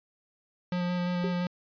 square tone with vibrato, 177.8 Hz, F3, 31 cents sharp, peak -28 dBFS, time 0.72-1.47 s, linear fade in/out 2 ms, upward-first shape square, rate 5.8 Hz, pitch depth 10 cents each way
sine tone with exponential decay, 396.8 Hz, G4, 21 cents sharp, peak -27 dBFS, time 1.24-1.4 s, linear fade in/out 0 ms, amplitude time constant 33 ms
effects resampled to 11025 Hz

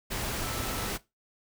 sine tone in noise, 1318.5 Hz, E6, in tune, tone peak -42 dBFS, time 0.42-0.9 s, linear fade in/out 20 ms, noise pink, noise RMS -33 dBFS, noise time 0.1-0.98 s, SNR -12 dB, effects noise-tail reverb RT60 0.2 s tail -17 dB re dry

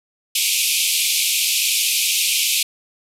pink band-pass noise, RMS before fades -19 dBFS, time 0.35-2.63 s, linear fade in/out 5 ms, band 2300 to 14000 Hz, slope 96 dB/octave, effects none

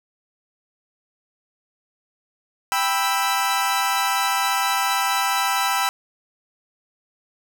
sawtooth chord, E minor, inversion first, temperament equal with one note detuned, 788.1 / 987.8 / 1318.5 Hz, G5 / B5 / E6, +9 / 0 / 0 cents, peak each -20 dBFS, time 2.72-5.89 s, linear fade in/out 0 ms, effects none

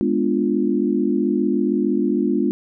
sine chord, G# diminished seventh, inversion none, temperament equal, 207.7 / 246.9 / 293.7 / 349.2 Hz, G#3 / B3 / D4 / F4, 0 / 0 / 0 / 0 cents, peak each -22 dBFS, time 0.01-2.51 s, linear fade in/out 0 ms, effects none

